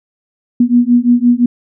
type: beating tone pair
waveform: sine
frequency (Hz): 239.2 / 245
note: A#3 / B3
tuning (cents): +45 / -14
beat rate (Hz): 5.8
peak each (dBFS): -10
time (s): 0.6-1.46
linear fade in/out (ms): 5
effects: none